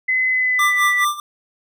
sine tone with pitch glide, 2032 to 1971.9 Hz, B6 to B6, +49 to -3 cents, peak -15 dBFS, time 0.08-1.05 s, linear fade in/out 10 ms, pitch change -52 cents, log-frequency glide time 0.29-0.89 s
square tone with tremolo, 1185 Hz, D6, 15 cents sharp, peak -16 dBFS, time 0.59-1.2 s, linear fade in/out 2 ms, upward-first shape sine, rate 4.8 Hz, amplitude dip 85%
effects none

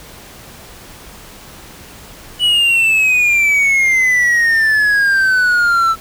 triangle exponential sweep, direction down, 2960 to 1318.5 Hz, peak -8 dBFS, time 2.39-5.96 s, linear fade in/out 50 ms, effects pink hiss -37 dBFS RMS until 6 s

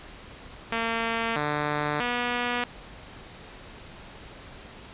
5% pulse tone with pitch steps, 228.4 / 148.4 / 243.1 Hz, A#3 / D3 / B3, -35 / +18 / -27 cents, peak -14 dBFS, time 0.72-2.64 s, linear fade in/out 2 ms, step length 640 ms, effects pink hiss -45 dBFS RMS until 4.93 s + resampled to 8000 Hz

